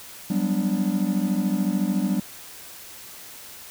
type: chord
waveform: triangle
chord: G major seventh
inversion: third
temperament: equal with one note detuned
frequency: 185 / 198.73 / 246.9 / 293.7 Hz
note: F#3 / G3 / B3 / D4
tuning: 0 / +24 / 0 / 0 cents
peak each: -24 / -22 / -27 / -27 dBFS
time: 0.3-2.2 s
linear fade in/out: 5 ms
effects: white hiss -42 dBFS RMS until 3.7 s